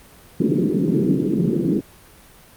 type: band-pass noise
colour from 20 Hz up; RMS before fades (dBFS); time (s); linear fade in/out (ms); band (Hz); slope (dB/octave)
pink; -19; 0.4-1.81; 5; 150 to 400; 48
effects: pink hiss -47 dBFS RMS until 2.56 s + Opus 32 kbps